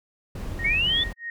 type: noise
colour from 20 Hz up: brown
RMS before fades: -32 dBFS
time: 0.35-1.13 s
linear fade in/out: 5 ms
type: tone with tremolo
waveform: sine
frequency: 1864.7 Hz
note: A#6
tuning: in tune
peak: -28 dBFS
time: 0.59-1.3 s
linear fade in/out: 2 ms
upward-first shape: sine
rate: 3.1 Hz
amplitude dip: 100%
type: linear sweep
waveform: sine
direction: up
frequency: 2141 to 3551 Hz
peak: -20 dBFS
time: 0.64-1.04 s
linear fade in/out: 10 ms
effects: none